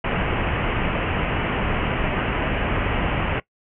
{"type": "low-pass noise", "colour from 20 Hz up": "pink", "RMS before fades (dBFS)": -23, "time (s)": [0.04, 3.4], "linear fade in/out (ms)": 5, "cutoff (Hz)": 3000, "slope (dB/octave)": 96, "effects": ["noise-tail reverb RT60 0.1 s tail -20 dB re dry"]}